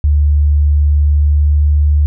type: tone with pitch glide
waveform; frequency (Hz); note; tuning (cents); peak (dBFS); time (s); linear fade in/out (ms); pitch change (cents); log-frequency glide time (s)
sine; 73.42 to 73.89; D2 to D2; 0 to +11; -7; 0.04-2.06; 0; +11; 1.08-1.6
effects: none